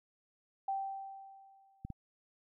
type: tone with exponential decay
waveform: sine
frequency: 780 Hz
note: G5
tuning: 9 cents flat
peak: -31 dBFS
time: 0.68-1.93 s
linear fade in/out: 5 ms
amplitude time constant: 270 ms
type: clicks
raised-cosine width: 5 ms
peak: -29 dBFS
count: 2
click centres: 1.85 / 1.903 s
effects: none